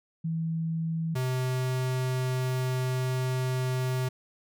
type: tone pair in turn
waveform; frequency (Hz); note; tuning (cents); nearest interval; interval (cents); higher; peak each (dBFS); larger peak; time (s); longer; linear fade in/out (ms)
sine / square; 163 / 128.52; E3 / C3; -19 / -31; major third; 412; first; -27; neither; 0.24-1.15 / 1.15-4.09; second; 10
effects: none